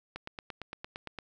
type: click train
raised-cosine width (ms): 0.3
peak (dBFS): -23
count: 10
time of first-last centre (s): 0.16-1.187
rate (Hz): 8.76
effects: none